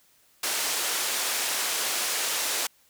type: band-pass noise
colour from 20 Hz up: white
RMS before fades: -28 dBFS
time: 0.43-2.67 s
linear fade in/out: 5 ms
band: 400 to 9700 Hz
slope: 12 dB/octave
effects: white hiss -62 dBFS RMS until 2.89 s